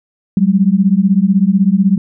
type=beating tone pair; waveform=sine; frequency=186 / 202 Hz; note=F#3 / G#3; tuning=+9 / -48 cents; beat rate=16 Hz; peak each=-11 dBFS; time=0.37-1.98 s; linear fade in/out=2 ms; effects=none